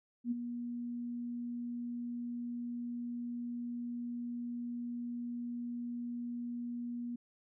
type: tone with ADSR envelope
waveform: sine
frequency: 240 Hz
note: B3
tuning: 49 cents flat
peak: -29 dBFS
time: 0.24-7.16 s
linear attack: 73 ms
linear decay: 20 ms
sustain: -8 dB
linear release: 7 ms
effects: none